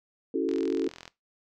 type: chord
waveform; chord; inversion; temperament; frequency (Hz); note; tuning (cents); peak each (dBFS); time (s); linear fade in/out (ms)
sine; F# minor seventh; second; equal with one note detuned; 277.2 / 329.6 / 376.7 / 440; C#4 / E4 / F#4 / A4; 0 / 0 / +31 / 0; -30; 0.34-0.88; 5
type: click train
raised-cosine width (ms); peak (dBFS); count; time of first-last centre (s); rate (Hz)
0.2; -25; 26; 0.49-1.078; 42.5
effects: noise-tail reverb RT60 0.2 s tail -19 dB re dry